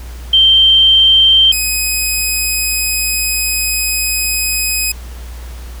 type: tone pair in turn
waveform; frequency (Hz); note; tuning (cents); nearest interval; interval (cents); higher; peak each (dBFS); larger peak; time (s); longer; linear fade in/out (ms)
sine / 10% pulse; 3138 / 2520; G7 / D#7; +1 / +21; major third; 380; first; -5; neither; 0.33-1.52 / 1.52-4.92; second; 5
effects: added 60 Hz sine -26 dBFS peak until 5.8 s + pink hiss -38 dBFS RMS until 5.8 s